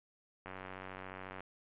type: click train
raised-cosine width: 0.5 ms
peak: -30 dBFS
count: 90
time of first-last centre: 0.46-1.406 s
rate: 94.1 Hz
effects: resampled to 8000 Hz + 10-bit